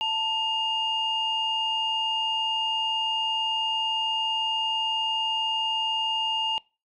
sine tone pair together, 891.1 / 2829 Hz, A5 / F7, +22 / +22 cents, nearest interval octave + minor sixth, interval 2000 cents, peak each -28 / -25 dBFS, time 0.01-6.58 s, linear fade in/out 0 ms, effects noise-tail reverb RT60 0.3 s tail -23 dB re dry + tanh soft clip ceiling -17 dBFS

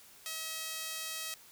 sawtooth tone with high-pass filter, 640 Hz, D#5, 49 cents sharp, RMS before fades -40 dBFS, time 0.26-1.34 s, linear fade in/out 0 ms, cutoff 2900 Hz, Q 0.57, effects white hiss -57 dBFS RMS until 1.51 s

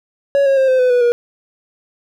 triangle tone with pitch steps, 559 / 544.7 / 530.7 / 517.1 / 503.8 / 490.9 / 478.3 Hz, C#5 / C#5 / C5 / C5 / B4 / B4 / A#4, +14 / -30 / +24 / -20 / +34 / -10 / +44 cents, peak -8 dBFS, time 0.35-1.12 s, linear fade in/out 0 ms, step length 110 ms, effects none

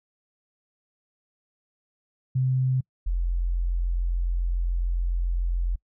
sine tone pair in turn, 129.7 / 43.55 Hz, C3 / F1, -15 / -4 cents, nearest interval octave + perfect fifth, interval 1889 cents, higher first, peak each -20 / -22 dBFS, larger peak first, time 2.35-2.81 / 3.06-5.76 s, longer second, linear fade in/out 10 ms, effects noise-tail reverb RT60 0.1 s tail -26 dB re dry

